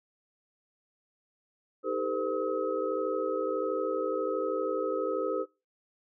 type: tone cluster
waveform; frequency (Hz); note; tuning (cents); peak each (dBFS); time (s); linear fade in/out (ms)
sine; 313.5 / 395.2 / 447.6 / 509 / 1277; D#4 / G4 / A4 / C5 / D#6; +13 / +14 / +30 / -48 / +45; -37 / -34 / -34 / -32 / -37; 1.83-5.46; 50
effects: noise-tail reverb RT60 0.3 s tail -24 dB re dry